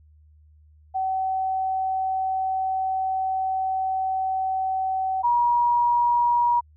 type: tone pair in turn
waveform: sine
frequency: 760 / 957.5 Hz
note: F#5 / A#5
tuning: +46 / +46 cents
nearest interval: major third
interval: 400 cents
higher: second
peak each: -22 / -17 dBFS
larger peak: second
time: 0.94-5.23 / 5.23-6.61 s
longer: first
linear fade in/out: 20 ms
effects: added 76 Hz sine -51 dBFS peak until 6.76 s